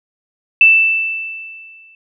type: tone with exponential decay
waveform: sine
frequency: 2653 Hz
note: E7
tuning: 10 cents sharp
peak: -3 dBFS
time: 0.61-1.95 s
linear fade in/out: 2 ms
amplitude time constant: 290 ms
effects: none